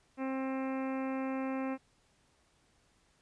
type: harmonic tone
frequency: 265 Hz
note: C4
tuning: 22 cents sharp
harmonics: 1 / 2 / 3 / 4 / 5 / 6 / 7 / 8 / 9 / 10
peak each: -34 / -40 / -44 / -46 / -50 / -53 / -53 / -53 / -53 / -55 dBFS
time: 0.17-1.78 s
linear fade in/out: 50 ms
effects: pink hiss -70 dBFS RMS until 3.21 s + resampled to 22050 Hz